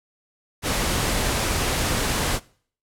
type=noise; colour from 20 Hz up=pink; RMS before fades=-23 dBFS; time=0.62-2.4 s; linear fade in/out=50 ms; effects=noise-tail reverb RT60 0.5 s tail -22 dB re dry + low-pass 12000 Hz 12 dB/octave